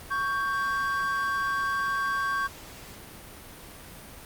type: tone pair together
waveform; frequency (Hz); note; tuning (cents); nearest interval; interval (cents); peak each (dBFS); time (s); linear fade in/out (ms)
triangle; 1115 / 1576.8; C#6 / G6; +10 / +10; tritone; 600; -26 / -27; 0.1-2.48; 20
effects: pink hiss -45 dBFS RMS until 4.25 s + Opus 48 kbps